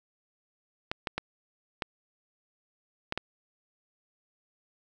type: clicks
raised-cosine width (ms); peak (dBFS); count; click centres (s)
0.3; -14; 6; 0.915 / 1.072 / 1.18 / 1.822 / 3.124 / 3.176
effects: none